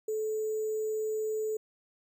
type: tone with sample-and-hold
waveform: sine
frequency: 433.8 Hz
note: A4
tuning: 25 cents flat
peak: -29 dBFS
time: 0.08-1.57 s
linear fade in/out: 5 ms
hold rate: 7350 Hz
effects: none